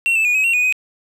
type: tone with pitch steps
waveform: triangle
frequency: 2725 / 2632 / 2452 / 2545 / 2734 / 2475 / 2508 Hz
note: F7 / E7 / D#7 / D#7 / F7 / D#7 / D#7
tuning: -43 / -3 / -26 / +39 / -37 / -10 / +13 cents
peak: -12 dBFS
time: 0.06-0.725 s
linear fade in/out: 0 ms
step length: 95 ms
effects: none